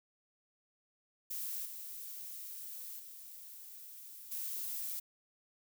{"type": "noise with level steps", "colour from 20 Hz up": "violet", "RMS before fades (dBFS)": [-40, -46, -51, -40], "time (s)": [1.3, 5], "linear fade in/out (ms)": 10, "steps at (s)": [1.65, 2.99, 4.31], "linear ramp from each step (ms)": 10, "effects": []}